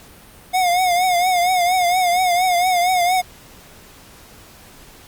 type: tone with vibrato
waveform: square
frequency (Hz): 721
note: F#5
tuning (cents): -45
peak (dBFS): -15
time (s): 0.53-3.22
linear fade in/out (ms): 20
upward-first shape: triangle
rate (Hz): 4.3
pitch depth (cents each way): 83
effects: pink hiss -44 dBFS RMS until 5.07 s + Opus 48 kbps